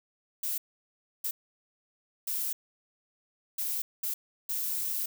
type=noise bursts at uneven times; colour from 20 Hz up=violet; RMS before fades=-32 dBFS; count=6; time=0.43-0.58 / 1.24-1.31 / 2.27-2.53 / 3.58-3.82 / 4.03-4.14 / 4.49-5.06 s; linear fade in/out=5 ms; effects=none